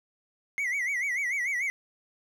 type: tone with vibrato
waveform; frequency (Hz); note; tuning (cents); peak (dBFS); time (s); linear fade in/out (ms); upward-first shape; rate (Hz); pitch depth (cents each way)
triangle; 2093; C7; 0; -25; 0.58-1.7; 0; sine; 6.8; 150
effects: none